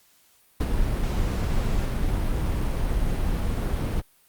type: noise with ADSR envelope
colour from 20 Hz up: brown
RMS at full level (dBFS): -19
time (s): 0.6-4.02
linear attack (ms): 10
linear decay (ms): 35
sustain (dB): -5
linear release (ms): 27
effects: white hiss -60 dBFS RMS until 4.28 s + Opus 48 kbps